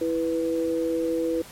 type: tone pair together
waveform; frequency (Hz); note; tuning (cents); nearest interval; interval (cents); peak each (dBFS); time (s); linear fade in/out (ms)
sine; 329.6 / 493.1; E4 / B4; 0 / -3; perfect fifth; 697; -25; 0.01-1.42; 5
effects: pink hiss -45 dBFS RMS until 1.51 s + MP3 64 kbps